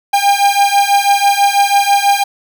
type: beating tone pair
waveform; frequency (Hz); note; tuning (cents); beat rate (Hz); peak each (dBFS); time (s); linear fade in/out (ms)
45% pulse; 800 / 806.1; G5 / G5; +35 / +48; 6.1; -12; 0.13-2.24; 10
effects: none